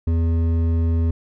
triangle tone with hard clipping, 82.8 Hz, E2, 8 cents sharp, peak -18 dBFS, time 0.07-1.11 s, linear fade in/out 5 ms, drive 13 dB, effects none

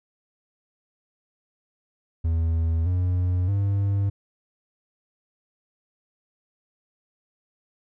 triangle tone with pitch steps, 81.8 / 90.24 / 99.55 Hz, E2 / F#2 / G2, -13 / -43 / +27 cents, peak -18 dBFS, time 2.24-4.1 s, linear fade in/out 10 ms, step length 620 ms, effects none

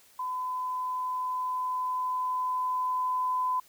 sine tone with level ramp, 1011 Hz, B5, 40 cents sharp, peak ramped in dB -30 to -25 dBFS, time 0.19-3.6 s, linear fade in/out 5 ms, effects white hiss -59 dBFS RMS until 3.68 s

